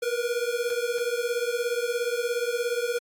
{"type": "beating tone pair", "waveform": "square", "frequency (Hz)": [470.8, 487.8], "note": ["A#4", "B4"], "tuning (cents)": [17, -21], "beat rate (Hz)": 17, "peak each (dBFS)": -29, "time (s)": [0.02, 2.99], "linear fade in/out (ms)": 10, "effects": ["AAC 64 kbps"]}